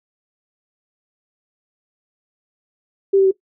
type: tone with pitch steps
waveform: sine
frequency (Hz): 392 / 386.8 / 381.7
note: G4 / G4 / G4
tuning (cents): 0 / -23 / -46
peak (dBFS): -10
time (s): 3.13-3.313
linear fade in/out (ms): 10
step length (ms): 61
effects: noise-tail reverb RT60 0.1 s tail -17 dB re dry